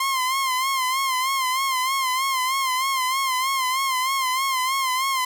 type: tone with vibrato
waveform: sawtooth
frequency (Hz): 1051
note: C6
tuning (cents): +7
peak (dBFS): -17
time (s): 0-5.25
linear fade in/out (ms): 5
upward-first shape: sine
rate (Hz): 3.2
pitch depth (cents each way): 66
effects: none